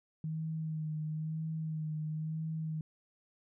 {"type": "tone with vibrato", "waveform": "sine", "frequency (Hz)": 156.9, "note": "D#3", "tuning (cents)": 15, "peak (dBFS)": -34, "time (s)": [0.24, 2.81], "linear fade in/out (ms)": 2, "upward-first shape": "sine", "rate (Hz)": 1, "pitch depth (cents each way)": 29, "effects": []}